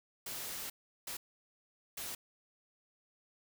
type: noise bursts at uneven times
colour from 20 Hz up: white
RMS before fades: -42 dBFS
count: 3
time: 0.26-0.7 / 1.07-1.17 / 1.97-2.15 s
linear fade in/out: 5 ms
effects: none

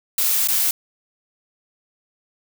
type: noise with dropouts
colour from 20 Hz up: blue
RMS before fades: -19 dBFS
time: 0.18-0.71 s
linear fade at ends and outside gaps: 2 ms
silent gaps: 0.474-0.485 s
effects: none

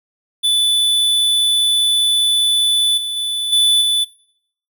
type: tone with level steps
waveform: square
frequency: 3485 Hz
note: A7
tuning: 17 cents flat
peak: -13 / -21 / -19 / -11 / -14 dBFS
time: 0.43-4.05 s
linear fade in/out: 20 ms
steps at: 2.97 / 3.16 / 3.52 / 3.81 s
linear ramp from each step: 10 ms
effects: noise-tail reverb RT60 0.7 s tail -24 dB re dry

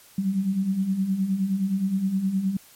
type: beating tone pair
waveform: sine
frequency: 185 / 194.6 Hz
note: F#3 / G3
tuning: 0 / -12 cents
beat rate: 9.6 Hz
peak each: -29 / -22 dBFS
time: 0.18-2.57 s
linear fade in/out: 5 ms
effects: white hiss -52 dBFS RMS until 2.75 s + MP3 64 kbps

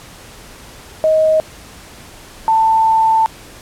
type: tone pair in turn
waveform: sine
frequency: 629 / 889.5 Hz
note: D#5 / A5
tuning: +19 / +19 cents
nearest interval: tritone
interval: 600 cents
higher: second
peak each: -9 dBFS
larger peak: neither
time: 1.04-1.4 / 2.48-3.26 s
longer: second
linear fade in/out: 0 ms
effects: pink hiss -38 dBFS RMS until 3.61 s + low-pass 12000 Hz 12 dB/octave

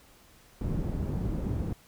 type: low-pass noise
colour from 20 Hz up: white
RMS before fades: -31 dBFS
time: 0.61-1.73 s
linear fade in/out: 2 ms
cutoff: 180 Hz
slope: 12 dB/octave
effects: pink hiss -58 dBFS RMS until 1.87 s

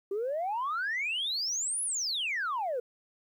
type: exponential two-way sweep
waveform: sine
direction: up then down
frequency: 381.2 to 10680 to 464.1 Hz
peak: -28 dBFS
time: 0.11-2.8 s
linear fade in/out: 5 ms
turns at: 1.83 s
effects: tanh soft clip ceiling -26 dBFS + 11-bit

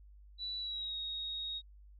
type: tone with pitch glide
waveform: sine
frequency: 3951 to 3760 Hz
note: B7 to A#7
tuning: 0 to +14 cents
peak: -37 dBFS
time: 0.38-1.62 s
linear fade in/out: 50 ms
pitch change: -86 cents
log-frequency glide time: 0.59-0.96 s
effects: added 50 Hz sine -54 dBFS peak until 1.99 s

